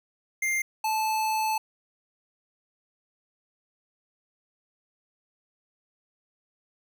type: tone pair in turn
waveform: square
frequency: 2104 / 871.9 Hz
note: C7 / A5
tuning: +9 / -16 cents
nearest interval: octave + minor third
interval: 1525 cents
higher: first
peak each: -25 dBFS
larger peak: neither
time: 0.42-0.62 / 0.84-1.58 s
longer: second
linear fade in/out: 5 ms
effects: none